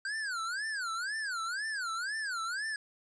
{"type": "tone with vibrato", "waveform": "square", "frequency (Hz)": 1533, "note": "G6", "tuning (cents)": -39, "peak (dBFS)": -34, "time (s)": [0.05, 2.76], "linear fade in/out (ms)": 2, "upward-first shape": "sine", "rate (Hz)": 2, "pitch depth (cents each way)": 260, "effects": ["resampled to 22050 Hz", "12-bit"]}